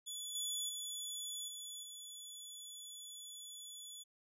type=tone with level steps; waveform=20% pulse; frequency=3432 Hz; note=A7; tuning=44 cents flat; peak=-37 / -32 / -36 / -40 / -43 dBFS; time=0.06-4.04 s; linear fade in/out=20 ms; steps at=0.35 / 0.69 / 1.48 / 1.83 s; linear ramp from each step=2 ms; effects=none